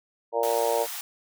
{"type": "harmonic tone", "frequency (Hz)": 116.1, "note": "A#2", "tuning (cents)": -7, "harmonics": [3, 4, 5, 6, 7, 8], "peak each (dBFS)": [-38, -26, -27, -31, -33, -30], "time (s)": [0.32, 0.87], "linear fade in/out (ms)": 50}
{"type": "high-pass noise", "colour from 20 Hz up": "white", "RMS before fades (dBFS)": -35, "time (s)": [0.43, 1.01], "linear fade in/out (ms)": 2, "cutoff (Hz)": 690, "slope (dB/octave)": 96}
{"effects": []}